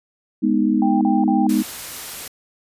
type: chord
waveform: sine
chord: G# minor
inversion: none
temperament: equal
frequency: 207.7 / 246.9 / 311.1 Hz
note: G#3 / B3 / D#4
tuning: 0 / 0 / 0 cents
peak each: -19 dBFS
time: 0.42-1.63 s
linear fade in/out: 20 ms
type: tone bursts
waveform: sine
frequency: 790 Hz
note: G5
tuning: 13 cents sharp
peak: -21 dBFS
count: 3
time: 0.82-1.468 s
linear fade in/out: 2 ms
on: 190 ms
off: 39 ms
type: noise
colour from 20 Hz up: white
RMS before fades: -32 dBFS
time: 1.49-2.28 s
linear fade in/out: 5 ms
effects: resampled to 32000 Hz